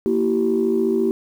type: chord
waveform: sine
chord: E diminished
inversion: second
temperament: equal with one note detuned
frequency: 233.1 / 329.6 / 383.9 Hz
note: Bb3 / E4 / G4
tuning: 0 / 0 / -36 cents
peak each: -21 / -22 / -18 dBFS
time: 0.06-1.11 s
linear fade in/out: 0 ms
effects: tanh soft clip ceiling -9 dBFS + 8-bit